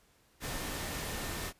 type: tone in noise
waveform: sine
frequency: 1800 Hz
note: A6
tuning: 39 cents sharp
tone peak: -49 dBFS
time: 0.4-1.53 s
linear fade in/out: 50 ms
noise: pink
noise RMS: -38 dBFS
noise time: 0.4-1.53 s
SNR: -14 dB
effects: pink hiss -67 dBFS RMS until 1.59 s + resampled to 32000 Hz